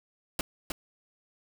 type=noise with echo; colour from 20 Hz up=pink; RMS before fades=-30 dBFS; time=0.39-0.41 s; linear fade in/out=2 ms; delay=310 ms; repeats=1; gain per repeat=-4 dB; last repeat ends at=0.72 s; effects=none